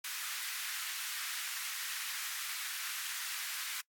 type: high-pass noise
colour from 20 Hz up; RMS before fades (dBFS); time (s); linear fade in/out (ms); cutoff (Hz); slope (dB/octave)
pink; -40; 0.04-3.81; 5; 1400; 24
effects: noise-tail reverb RT60 0.1 s tail -23 dB re dry + AAC 64 kbps